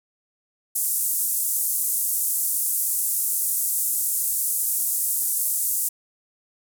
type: band-pass noise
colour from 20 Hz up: white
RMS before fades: -24 dBFS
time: 0.75-5.89 s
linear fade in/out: 10 ms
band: 8300 to 14000 Hz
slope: 24 dB/octave
effects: none